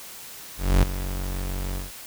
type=tone with ADSR envelope; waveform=40% pulse; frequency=46.56 Hz; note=F#1; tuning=12 cents sharp; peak=-12 dBFS; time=0.57-1.92 s; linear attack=260 ms; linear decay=3 ms; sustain=-14 dB; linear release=160 ms; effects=white hiss -41 dBFS RMS until 2.06 s